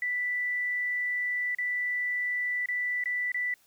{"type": "tone with dropouts", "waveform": "sine", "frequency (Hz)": 1975.5, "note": "B6", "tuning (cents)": 0, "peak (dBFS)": -27, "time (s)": [0.02, 3.54], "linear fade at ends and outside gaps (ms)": 2, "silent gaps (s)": [[1.549, 1.585], [2.659, 2.686], [3.039, 3.057], [3.319, 3.344]], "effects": ["white hiss -64 dBFS RMS until 3.66 s"]}